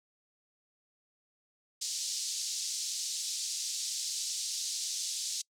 pink band-pass noise, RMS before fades -36 dBFS, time 1.81-5.42 s, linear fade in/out 10 ms, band 4400 to 8000 Hz, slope 24 dB/octave, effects noise-tail reverb RT60 0.1 s tail -25 dB re dry

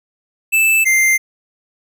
square tone pair in turn, 2637 / 2093 Hz, E7 / C7, 0 / 0 cents, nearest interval major third, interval 400 cents, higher first, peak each -11 dBFS, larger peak neither, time 0.52-0.85 / 0.85-1.18 s, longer neither, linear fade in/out 20 ms, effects none

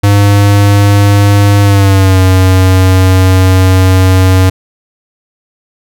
square tone with pitch glide, 101.3 to 93.43 Hz, G#2 to F#2, -43 to +17 cents, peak -4 dBFS, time 0.03-4.5 s, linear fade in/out 10 ms, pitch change -140 cents, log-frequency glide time 1.62-2.2 s, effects none

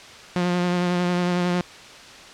sawtooth tone with vibrato, 177.5 Hz, F3, 28 cents sharp, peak -16 dBFS, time 0.36-1.61 s, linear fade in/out 0 ms, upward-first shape sine, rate 11 Hz, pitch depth 20 cents each way, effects white hiss -42 dBFS RMS until 2.33 s + low-pass 5000 Hz 12 dB/octave

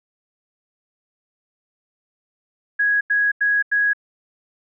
sine tone bursts, 1661.2 Hz, G#6, in tune, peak -15 dBFS, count 4, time 2.79-3.934 s, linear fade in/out 10 ms, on 220 ms, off 88 ms, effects none

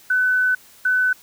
sine tone pair in turn, 1505 / 1505 Hz, F#6 / F#6, +29 / +29 cents, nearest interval unison, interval 0 cents, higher neither, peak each -15 dBFS, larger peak neither, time 0.1-0.55 / 0.85-1.13 s, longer first, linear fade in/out 5 ms, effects white hiss -49 dBFS RMS until 1.22 s

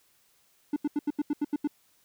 triangle tone bursts, 293.7 Hz, D4, in tune, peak -22 dBFS, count 9, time 0.73-1.675 s, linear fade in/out 5 ms, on 33 ms, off 81 ms, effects white hiss -66 dBFS RMS until 2.04 s

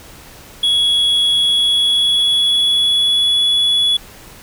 triangle tone with pitch glide, 3353 to 3400 Hz, G#7 to G#7, +16 to +40 cents, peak -10 dBFS, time 0.63-3.97 s, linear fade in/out 5 ms, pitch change +24 cents, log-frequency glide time 1.38-3.44 s, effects pink hiss -39 dBFS RMS until 4.42 s

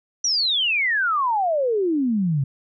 sine exponential sweep, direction down, 5960 to 130.81 Hz, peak -18 dBFS, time 0.24-2.44 s, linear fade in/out 5 ms, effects none

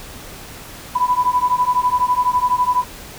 sine beating tone pair, 987.8 / 999.8 Hz, B5 / B5, 0 / +21 cents, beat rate 12 Hz, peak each -17 dBFS, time 0.95-2.84 s, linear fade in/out 10 ms, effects pink hiss -36 dBFS RMS until 3.18 s

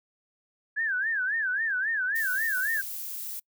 sine tone with vibrato, 1648 Hz, G#6, 14 cents flat, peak -25 dBFS, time 0.76-2.82 s, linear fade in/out 20 ms, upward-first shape sine, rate 3.7 Hz, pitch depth 190 cents each way
violet noise, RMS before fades -36 dBFS, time 2.15-3.4 s, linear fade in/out 10 ms
effects noise-tail reverb RT60 0.1 s tail -26 dB re dry

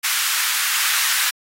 pink high-pass noise, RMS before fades -20 dBFS, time 0.03-1.31 s, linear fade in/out 20 ms, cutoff 1300 Hz, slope 24 dB/octave, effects AAC 48 kbps

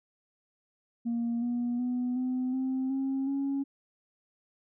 sine tone with pitch steps, 234.6 / 241.1 / 247.7 / 254.5 / 261.5 / 268.7 / 276.1 Hz, A#3 / B3 / B3 / C4 / C4 / C4 / C#4, +11 / -41 / +5 / -48 / -1 / +46 / -7 cents, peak -26 dBFS, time 1.05-3.64 s, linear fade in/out 20 ms, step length 370 ms, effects tanh soft clip ceiling -25 dBFS

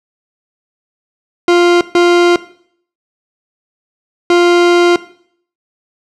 40% pulse tone bursts at uneven times, 349.2 Hz, F4, in tune, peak -5 dBFS, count 3, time 1.48-1.81 / 1.95-2.36 / 4.3-4.96 s, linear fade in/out 2 ms, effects noise-tail reverb RT60 0.6 s tail -17 dB re dry + low-pass 5000 Hz 12 dB/octave

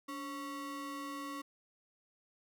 square ring-modulated tone, 412.1 Hz, G#4, 13 cents flat, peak -38 dBFS, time 0.08-1.42 s, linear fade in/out 10 ms, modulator 699 Hz, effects none

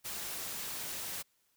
white noise, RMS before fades -40 dBFS, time 0.04-1.23 s, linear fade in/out 20 ms, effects white hiss -74 dBFS RMS until 1.56 s

